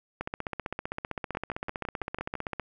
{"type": "two click trains", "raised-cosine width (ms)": 0.5, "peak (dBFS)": [-17, -19], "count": [38, 7], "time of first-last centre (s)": [[0.21, 2.597], [1.35, 2.353]], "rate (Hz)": [15.5, 5.98], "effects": []}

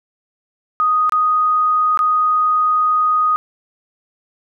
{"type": "tone with dropouts", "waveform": "sine", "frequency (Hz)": 1244.5, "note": "D#6", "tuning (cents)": 0, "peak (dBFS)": -12, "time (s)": [0.8, 3.36], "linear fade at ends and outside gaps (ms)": 0, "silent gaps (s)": [[1.095, 1.122], [1.974, 1.991]], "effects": []}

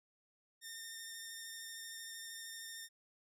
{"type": "tone with vibrato", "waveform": "10% pulse", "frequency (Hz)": 1819, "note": "A#6", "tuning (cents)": -43, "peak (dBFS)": -37, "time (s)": [0.61, 2.89], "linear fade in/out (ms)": 50, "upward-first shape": "sine", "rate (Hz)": 13, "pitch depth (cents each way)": 15, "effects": []}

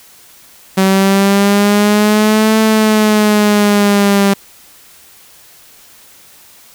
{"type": "exponential two-way sweep", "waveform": "sawtooth", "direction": "up then down", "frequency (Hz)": [190, 220, 197.6], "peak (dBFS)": -4, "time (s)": [0.77, 4.34], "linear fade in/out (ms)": 10, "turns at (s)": 2.59, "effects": ["white hiss -42 dBFS RMS until 6.74 s"]}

